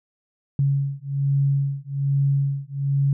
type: beating tone pair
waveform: sine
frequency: 138.59 / 139.79 Hz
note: C#3 / C#3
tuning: 0 / +15 cents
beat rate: 1.2 Hz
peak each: -22 dBFS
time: 0.59-3.13 s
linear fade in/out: 2 ms
effects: none